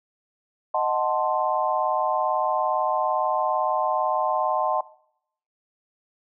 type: chord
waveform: sine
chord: D# diminished seventh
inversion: none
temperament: equal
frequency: 622.3 / 740 / 880 / 1046.5 Hz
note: D#5 / F#5 / A5 / C6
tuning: 0 / 0 / 0 / 0 cents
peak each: -26 dBFS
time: 0.74-4.81 s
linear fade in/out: 5 ms
effects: noise-tail reverb RT60 0.7 s tail -20 dB re dry